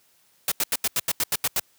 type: noise bursts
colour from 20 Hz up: white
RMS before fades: -23 dBFS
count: 10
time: 0.48-1.597 s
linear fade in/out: 2 ms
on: 37 ms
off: 83 ms
effects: white hiss -62 dBFS RMS until 1.78 s + high-pass 60 Hz 12 dB/octave